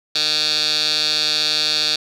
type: tone with band-pass filter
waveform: 15% pulse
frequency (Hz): 152.8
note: D#3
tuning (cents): -31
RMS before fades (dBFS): -19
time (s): 0.15-1.96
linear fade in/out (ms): 5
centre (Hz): 4200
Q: 8.3
effects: none